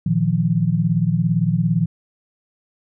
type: chord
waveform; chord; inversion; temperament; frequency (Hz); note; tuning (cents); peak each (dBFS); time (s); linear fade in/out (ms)
sine; Bb suspended fourth; none; equal with one note detuned; 116.54 / 157.1 / 174.61; Bb2 / Eb3 / F3; 0 / +17 / 0; -22 / -19 / -19; 0.06-1.86; 5
effects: none